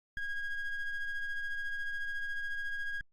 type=ring-modulated tone; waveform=triangle; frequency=822 Hz; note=G#5; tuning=18 cents flat; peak=-28 dBFS; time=0.17-3.01 s; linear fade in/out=2 ms; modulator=815 Hz; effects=Opus 48 kbps